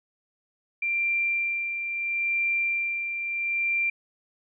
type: tone with tremolo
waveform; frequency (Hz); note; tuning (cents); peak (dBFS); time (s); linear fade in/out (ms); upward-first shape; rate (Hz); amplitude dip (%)
sine; 2368; D7; +14; -22; 0.82-3.9; 5; sine; 0.75; 50
effects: none